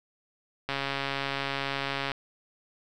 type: click train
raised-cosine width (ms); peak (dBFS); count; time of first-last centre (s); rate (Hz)
0.3; -14; 198; 0.69-2.118; 138
effects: none